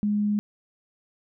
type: tone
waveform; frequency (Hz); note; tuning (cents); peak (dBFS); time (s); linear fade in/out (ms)
sine; 207.7; G#3; 0; -21; 0.03-0.39; 0
effects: none